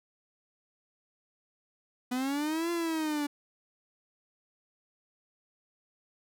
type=linear two-way sweep; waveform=45% pulse; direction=up then down; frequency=245.4 to 344.9 to 287 Hz; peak=-29 dBFS; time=2.11-3.27 s; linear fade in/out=10 ms; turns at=2.71 s; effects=none